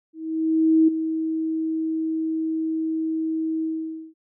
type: tone with ADSR envelope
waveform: sine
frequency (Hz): 320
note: D#4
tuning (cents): +49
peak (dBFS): -12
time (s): 0.13-4.14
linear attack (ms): 750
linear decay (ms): 8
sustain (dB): -10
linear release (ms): 510
effects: none